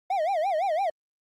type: tone with vibrato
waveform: triangle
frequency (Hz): 701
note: F5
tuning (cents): +6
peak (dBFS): -21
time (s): 0.1-0.9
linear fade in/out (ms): 5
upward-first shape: sine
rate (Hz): 5.9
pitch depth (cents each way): 240
effects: Opus 48 kbps